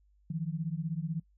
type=beating tone pair; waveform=sine; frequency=155.56 / 171.56 Hz; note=D#3 / F3; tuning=0 / -31 cents; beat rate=16 Hz; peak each=-34 / -35 dBFS; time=0.3-1.2 s; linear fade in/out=5 ms; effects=noise-tail reverb RT60 0.1 s tail -22 dB re dry + added 50 Hz sine -63 dBFS peak until 1.37 s